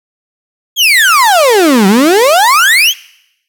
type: exponential two-way sweep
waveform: 35% pulse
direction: down then up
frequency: 3400 to 185.3 to 3400 Hz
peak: -3 dBFS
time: 0.76-2.94 s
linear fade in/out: 50 ms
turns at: 1.87 s
effects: noise-tail reverb RT60 0.8 s tail -21 dB re dry